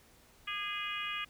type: harmonic tone with a mistuned harmonic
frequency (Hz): 413.1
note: G#4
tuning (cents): -9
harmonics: 3 / 4 / 5 / 6 / 7 / 8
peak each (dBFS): -41 / -44 / -43 / -40 / -41 / -47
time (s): 0.47-1.25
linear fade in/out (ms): 10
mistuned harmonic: 3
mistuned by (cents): -38
effects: pink hiss -62 dBFS RMS until 1.29 s